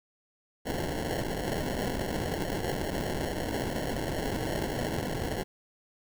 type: noise with sample-and-hold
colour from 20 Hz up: blue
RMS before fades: -32 dBFS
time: 0.65-5.44 s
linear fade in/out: 20 ms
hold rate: 1225 Hz
effects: none